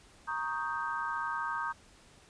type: chord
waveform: sine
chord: Eb dominant seventh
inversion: second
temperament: equal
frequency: 932.3 / 1108.7 / 1244.5 / 1568 Hz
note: Bb5 / Db6 / Eb6 / G6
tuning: 0 / 0 / 0 / 0 cents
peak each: -37 / -40 / -37 / -37 dBFS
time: 0.27-1.73 s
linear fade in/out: 20 ms
effects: pink hiss -59 dBFS RMS until 2.29 s + resampled to 22050 Hz

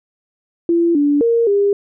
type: tone with pitch steps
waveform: sine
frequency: 339.2 / 289.4 / 464.6 / 403.2 Hz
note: E4 / D4 / A#4 / G4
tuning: +50 / -25 / -6 / +49 cents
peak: -11 dBFS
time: 0.69-1.73 s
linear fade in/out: 2 ms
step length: 260 ms
effects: none

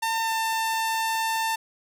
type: tone with pitch glide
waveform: sawtooth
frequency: 903 to 895.2 Hz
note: A5 to A5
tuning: +45 to +30 cents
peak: -20 dBFS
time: 0.02-1.56 s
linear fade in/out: 10 ms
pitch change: -15 cents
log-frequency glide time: 0.23-0.31 s
effects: none

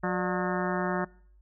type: harmonic tone with a mistuned harmonic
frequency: 181 Hz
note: F#3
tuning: 38 cents flat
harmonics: 1 / 2 / 3 / 4 / 5 / 6 / 7 / 8 / 9 / 10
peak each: -30 / -33 / -35 / -36 / -37 / -38 / -38 / -39 / -40 / -40 dBFS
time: 0.03-1.05 s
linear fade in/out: 10 ms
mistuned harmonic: 3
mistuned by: +140 cents
effects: noise-tail reverb RT60 0.6 s tail -24 dB re dry + added 50 Hz sine -55 dBFS peak until 1.41 s

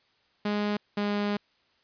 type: tone pair in turn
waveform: sawtooth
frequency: 207.4 / 205.3 Hz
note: G#3 / G#3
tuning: -2 / -20 cents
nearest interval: unison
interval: 18 cents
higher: first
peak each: -22 dBFS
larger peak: neither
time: 0.45-0.77 / 0.97-1.37 s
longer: second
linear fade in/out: 5 ms
effects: white hiss -67 dBFS RMS until 1.83 s + resampled to 11025 Hz

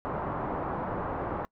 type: low-pass noise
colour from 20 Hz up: white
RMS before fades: -33 dBFS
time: 0.05-1.45 s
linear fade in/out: 0 ms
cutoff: 1100 Hz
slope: 24 dB/octave
effects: noise-tail reverb RT60 0.1 s tail -23 dB re dry

